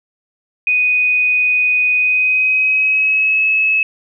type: tone with pitch glide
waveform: sine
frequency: 2489 to 2584 Hz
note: D#7 to E7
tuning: 0 to -35 cents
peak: -11 dBFS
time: 0.67-3.83 s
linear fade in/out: 2 ms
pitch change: +65 cents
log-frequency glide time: 1.95-3.44 s
effects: none